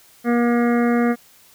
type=harmonic tone; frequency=238.3 Hz; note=A#3; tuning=38 cents sharp; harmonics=1 / 2 / 3 / 5 / 6 / 7 / 8 / 9; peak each=-16 / -22 / -26 / -30 / -32 / -33 / -34 / -35 dBFS; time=0.24-1.16 s; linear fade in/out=50 ms; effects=white hiss -51 dBFS RMS until 1.54 s